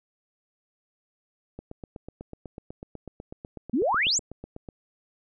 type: click train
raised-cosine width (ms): 2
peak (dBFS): -25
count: 26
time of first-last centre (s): 1.59-4.688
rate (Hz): 8.07
type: exponential sweep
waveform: sine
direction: up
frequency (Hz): 210.5 to 7902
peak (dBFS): -21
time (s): 3.73-4.19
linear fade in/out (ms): 10
effects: none